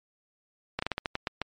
slowing click train, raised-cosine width 0.3 ms, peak -13 dBFS, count 9, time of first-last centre 0.79-1.417 s, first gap 34 ms, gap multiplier 1.23, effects MP3 48 kbps

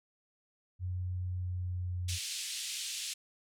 sine tone with pitch glide, 90.8 to 89.86 Hz, F#2 to F2, -32 to +50 cents, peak -33 dBFS, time 0.79-2.19 s, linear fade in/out 50 ms, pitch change -18 cents, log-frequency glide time 1.32-1.75 s
pink band-pass noise, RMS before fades -39 dBFS, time 2.08-3.14 s, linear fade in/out 10 ms, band 2800 to 9800 Hz, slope 24 dB/octave
effects none

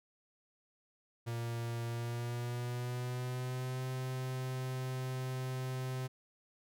45% pulse tone with pitch glide, 117.2 to 129.29 Hz, A#2 to C3, +10 to -20 cents, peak -36 dBFS, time 1.26-6.08 s, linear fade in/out 20 ms, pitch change +170 cents, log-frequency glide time 1.87-3.83 s, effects none

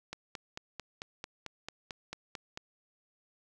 click train, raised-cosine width 0.2 ms, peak -22 dBFS, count 12, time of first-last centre 0.13-2.574 s, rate 4.5 Hz, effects none

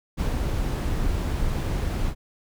brown noise with ADSR envelope, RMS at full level -23 dBFS, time 0.17-2.15 s, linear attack 29 ms, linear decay 150 ms, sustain -2 dB, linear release 69 ms, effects none

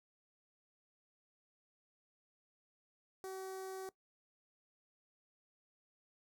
sawtooth tone with notch filter, 380 Hz, F#4, 46 cents sharp, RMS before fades -45 dBFS, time 3.24-3.89 s, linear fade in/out 0 ms, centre 2800 Hz, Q 0.64, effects noise-tail reverb RT60 0.1 s tail -19 dB re dry

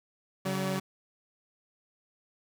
sawtooth tone cluster, 140.7 / 189.2 / 572 Hz, C#3 / F#3 / D5, +26 / +39 / -46 cents, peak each -31 / -27 / -34 dBFS, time 0.45-0.8 s, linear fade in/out 10 ms, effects none

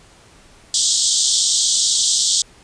white band-pass noise, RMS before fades -17 dBFS, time 0.74-2.42 s, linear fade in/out 2 ms, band 3200 to 8400 Hz, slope 96 dB/octave, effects pink hiss -48 dBFS RMS until 2.63 s + resampled to 22050 Hz

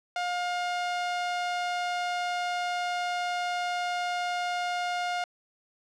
sawtooth tone, 711 Hz, F5, 31 cents sharp, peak -24 dBFS, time 0.16-5.24 s, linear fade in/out 2 ms, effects low-pass 5000 Hz 12 dB/octave

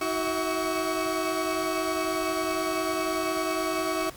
35% pulse tone cluster, 320 / 372 / 650 / 1124 Hz, D#4 / F#4 / E5 / C#6, +49 / +9 / -24 / +24 cents, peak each -30 dBFS, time 0.01-4.1 s, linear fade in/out 5 ms, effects pink hiss -47 dBFS RMS until 4.16 s

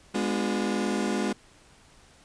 35% pulse chord, G# diminished seventh, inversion none, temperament just, 207.7 / 249.2 / 299 / 358.8 Hz, G#3 / B3 / D4 / F4, 0 / +16 / +31 / +47 cents, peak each -27 / -30 / -32 / -30 dBFS, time 0.14-1.33 s, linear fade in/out 10 ms, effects pink hiss -56 dBFS RMS until 2.24 s + resampled to 22050 Hz

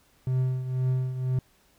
triangle tone with tremolo, 128.7 Hz, C3, 28 cents flat, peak -19 dBFS, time 0.27-1.39 s, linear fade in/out 2 ms, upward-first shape triangle, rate 2 Hz, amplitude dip 70%, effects pink hiss -63 dBFS RMS until 1.78 s

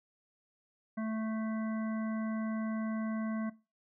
harmonic tone, 220 Hz, A3, in tune, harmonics 1 / 3 / 5 / 7 / 9, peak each -33 / -43 / -47 / -50 / -52 dBFS, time 0.97-3.5 s, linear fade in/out 10 ms, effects noise-tail reverb RT60 0.3 s tail -20 dB re dry

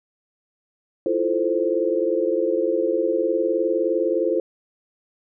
sine chord, F major seventh, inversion third, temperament equal, 329.6 / 349.2 / 440 / 523.3 Hz, E4 / F4 / A4 / C5, 0 / 0 / 0 / 0 cents, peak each -26 / -24 / -24 / -23 dBFS, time 1.06-4.4 s, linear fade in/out 2 ms, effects none

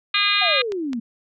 harmonic tone, 407.9 Hz, G#4, 31 cents flat, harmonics 3 / 4 / 5 / 6 / 7 / 8 / 9 / 10, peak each -25 / -28 / -26 / -22 / -27 / -29 / -23 / -25 dBFS, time 0.14-0.62 s, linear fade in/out 5 ms
sine exponential sweep, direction down, 774 to 220.5 Hz, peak -23 dBFS, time 0.41-1 s, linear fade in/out 10 ms
clicks, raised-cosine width 0.2 ms, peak -17 dBFS, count 2, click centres 0.721 / 0.932 s
effects none

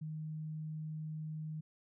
sine tone, 155.56 Hz, D#3, in tune, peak -39 dBFS, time 0.01-1.61 s, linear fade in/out 10 ms, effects none

